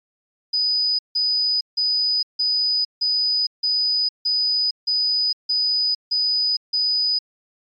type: tone bursts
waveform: sine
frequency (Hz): 4978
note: D#8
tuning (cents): 0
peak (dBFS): -17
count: 11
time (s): 0.53-7.19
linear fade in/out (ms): 10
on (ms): 460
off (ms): 160
effects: MP3 48 kbps

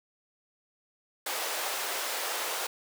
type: high-pass noise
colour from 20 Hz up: pink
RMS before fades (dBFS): -33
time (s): 1.26-2.67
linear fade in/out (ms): 5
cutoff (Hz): 480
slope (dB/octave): 24
effects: none

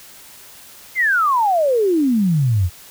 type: exponential sweep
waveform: sine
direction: down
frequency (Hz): 2156 to 82.4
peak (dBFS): -13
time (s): 0.95-2.7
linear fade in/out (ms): 50
effects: white hiss -42 dBFS RMS until 2.9 s

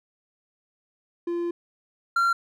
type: tone pair in turn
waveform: triangle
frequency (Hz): 344.5 / 1375.4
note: F4 / F6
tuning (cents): -24 / -27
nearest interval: 2 octaves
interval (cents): 2397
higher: second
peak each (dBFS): -23 / -17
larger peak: second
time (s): 1.27-1.51 / 2.16-2.33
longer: first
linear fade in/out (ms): 5
effects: none

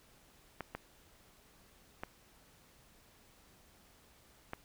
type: clicks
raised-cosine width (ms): 0.5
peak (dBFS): -24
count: 4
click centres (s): 0.607 / 0.75 / 2.035 / 4.534
effects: pink hiss -64 dBFS RMS until 4.64 s

